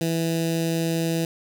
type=tone with notch filter; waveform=15% pulse; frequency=164.81 Hz; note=E3; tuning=in tune; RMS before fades=-24 dBFS; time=0.01-1.25 s; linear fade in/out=2 ms; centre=1200 Hz; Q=0.52; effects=none